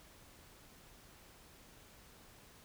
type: silence
effects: pink hiss -60 dBFS RMS until 2.64 s